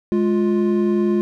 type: tone pair together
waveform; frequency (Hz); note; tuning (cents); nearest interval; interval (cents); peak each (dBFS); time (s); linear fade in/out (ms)
triangle; 208.8 / 351.2; G#3 / F4; +10 / +10; major sixth; 900; -16; 0.12-1.21; 0
effects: none